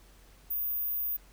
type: tone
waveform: sine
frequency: 14917 Hz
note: A#9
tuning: in tune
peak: -29 dBFS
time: 0.5-1.17 s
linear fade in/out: 10 ms
effects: added 46 Hz sine -56 dBFS peak until 1.32 s + pink hiss -60 dBFS RMS until 1.32 s